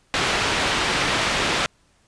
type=low-pass noise; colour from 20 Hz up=white; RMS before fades=-22 dBFS; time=0.14-1.66 s; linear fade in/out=0 ms; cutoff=3100 Hz; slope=12 dB/octave; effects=pink hiss -61 dBFS RMS until 2.07 s + resampled to 22050 Hz